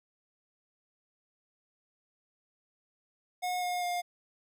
square tone with pitch steps, 724 / 716.1 / 708.3 Hz, F#5 / F5 / F5, -38 / +43 / +24 cents, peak -31 dBFS, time 3.42-4.02 s, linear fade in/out 20 ms, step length 200 ms, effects none

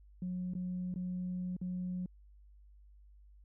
sine tone with dropouts, 181.2 Hz, F#3, 36 cents flat, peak -34 dBFS, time 0.22-2.06 s, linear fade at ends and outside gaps 2 ms, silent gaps 0.536-0.551 / 0.941-0.959 / 1.566-1.614 s, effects tanh soft clip ceiling -31 dBFS + added 50 Hz sine -56 dBFS peak until 3.44 s

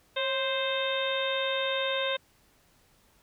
harmonic tone with a mistuned harmonic, 523 Hz, C5, 1 cent flat, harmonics 1 / 2 / 3 / 4 / 5 / 6 / 7, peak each -30 / -36 / -36 / -38 / -37 / -39 / -33 dBFS, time 0.16-2.17 s, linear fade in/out 10 ms, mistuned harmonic 1, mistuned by +58 cents, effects pink hiss -64 dBFS RMS until 3.22 s

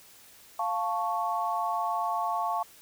sine chord, F augmented, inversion none, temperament equal, 698.5 / 880 / 1108.7 Hz, F5 / A5 / C#6, 0 / 0 / 0 cents, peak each -31 dBFS, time 0.59-2.63 s, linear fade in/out 5 ms, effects white hiss -54 dBFS RMS until 2.81 s

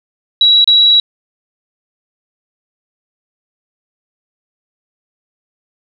sine tone with dropouts, 3892 Hz, B7, 26 cents flat, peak -5 dBFS, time 0.41-1 s, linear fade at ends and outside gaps 2 ms, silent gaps 0.644-0.675 s, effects none

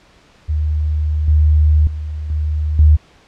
sine tone with level steps, 76.2 Hz, D#2, 36 cents flat, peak -14 / -8 / -21 / -15 / -5 dBFS, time 0.48-2.97 s, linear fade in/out 20 ms, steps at 1.28 / 1.87 / 2.3 / 2.79 s, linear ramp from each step 2 ms, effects pink hiss -49 dBFS RMS until 3.27 s + low-pass 5000 Hz 12 dB/octave

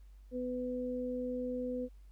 sine tone pair together, 250 / 500 Hz, B3 / B4, +21 / +21 cents, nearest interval octave, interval 1200 cents, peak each -37 / -37 dBFS, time 0.31-1.89 s, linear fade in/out 50 ms, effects added 49 Hz sine -52 dBFS peak until 2.11 s + pink hiss -75 dBFS RMS until 2.11 s

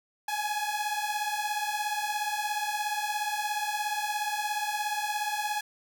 sawtooth beating tone pair, 830.6 / 847.6 Hz, G#5 / G#5, 0 / +35 cents, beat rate 17 Hz, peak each -28 dBFS, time 0.28-5.61 s, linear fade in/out 5 ms, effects none

